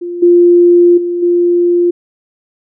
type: tone with level steps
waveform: sine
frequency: 349.2 Hz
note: F4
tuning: in tune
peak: -18 / -3 / -13 / -7 dBFS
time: 0.01-1.91 s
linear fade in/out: 10 ms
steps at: 0.22 / 0.97 / 1.22 s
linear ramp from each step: 10 ms
effects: none